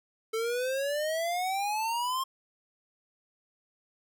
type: exponential sweep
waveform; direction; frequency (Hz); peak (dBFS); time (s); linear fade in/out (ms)
square; up; 439.5 to 1072; -29; 0.33-2.24; 10
effects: none